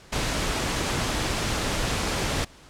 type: noise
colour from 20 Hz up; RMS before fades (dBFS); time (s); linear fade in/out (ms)
pink; -26; 0.12-2.45; 10
effects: pink hiss -50 dBFS RMS until 2.69 s + low-pass 8000 Hz 12 dB/octave